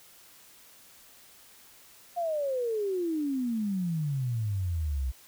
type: exponential sweep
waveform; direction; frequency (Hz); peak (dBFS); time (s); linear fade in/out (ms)
sine; down; 713 to 61.74; -27; 2.16-5.12; 20
effects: white hiss -55 dBFS RMS until 5.27 s